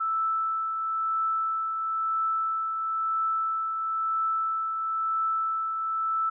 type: tone with tremolo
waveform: sine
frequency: 1318.5 Hz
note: E6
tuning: in tune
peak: -23 dBFS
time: 0-6.3 s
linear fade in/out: 10 ms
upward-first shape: triangle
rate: 1 Hz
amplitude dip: 40%
effects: none